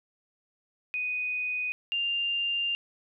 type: tone pair in turn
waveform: sine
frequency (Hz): 2489 / 2794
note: D#7 / F7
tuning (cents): 0 / 0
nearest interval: major second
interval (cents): 200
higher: second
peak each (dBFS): -28 / -26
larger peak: second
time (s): 0.94-1.72 / 1.92-2.75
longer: second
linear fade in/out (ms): 0
effects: none